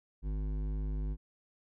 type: tone with hard clipping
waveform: sine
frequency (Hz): 51.2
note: G#1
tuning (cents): -24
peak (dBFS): -34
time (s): 0.22-1.17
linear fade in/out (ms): 50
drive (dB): 12
effects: none